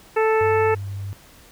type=harmonic tone; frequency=440 Hz; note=A4; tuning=in tune; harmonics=1 / 2 / 3 / 4 / 5 / 6; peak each=-17 / -23 / -27 / -29 / -31 / -33 dBFS; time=0.16-0.75 s; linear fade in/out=10 ms
type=tone; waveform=sine; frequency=98.9 Hz; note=G2; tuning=16 cents sharp; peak=-27 dBFS; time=0.41-1.13 s; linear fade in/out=0 ms
effects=pink hiss -49 dBFS RMS until 1.51 s